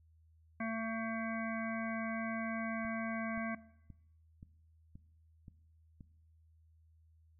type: harmonic tone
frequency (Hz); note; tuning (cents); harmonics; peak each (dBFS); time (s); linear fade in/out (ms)
224.8; A3; +37; 1 / 3 / 5 / 7 / 9 / 10; -37 / -43 / -45 / -45 / -47 / -48; 0.6-3.55; 5
type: click train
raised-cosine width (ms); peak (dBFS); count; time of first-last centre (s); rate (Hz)
5; -39; 7; 2.85-6.008; 1.9
effects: noise-tail reverb RT60 0.8 s tail -18 dB re dry + added 80 Hz sine -63 dBFS peak until 7.39 s